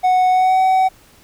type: tone with pitch glide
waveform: triangle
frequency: 738 to 754.4 Hz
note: F#5 to F#5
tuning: -5 to +33 cents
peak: -9 dBFS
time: 0.03-0.89 s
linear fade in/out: 20 ms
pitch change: +38 cents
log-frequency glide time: 0.3-0.6 s
effects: pink hiss -49 dBFS RMS until 1.23 s